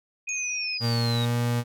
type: tone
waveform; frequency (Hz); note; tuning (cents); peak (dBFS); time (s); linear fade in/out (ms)
sine; 2489; D#7; 0; -29; 0.27-0.78; 10
type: exponential sweep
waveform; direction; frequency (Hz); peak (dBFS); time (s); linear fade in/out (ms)
sine; down; 6645 to 3756; -30; 0.29-1.25; 0
type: tone with pitch glide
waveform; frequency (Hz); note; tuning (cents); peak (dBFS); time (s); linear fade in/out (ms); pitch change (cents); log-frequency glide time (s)
35% pulse; 117.3 to 119.7; A#2 to A#2; +11 to +46; -21; 0.8-1.64; 50; +35; 1.09-1.34
effects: none